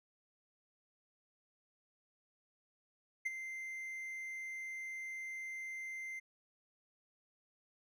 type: tone with ADSR envelope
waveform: triangle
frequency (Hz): 2084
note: C7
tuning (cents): -7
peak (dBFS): -30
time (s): 3.25-6.2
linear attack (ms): 13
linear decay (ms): 25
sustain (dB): -10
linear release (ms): 15
effects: none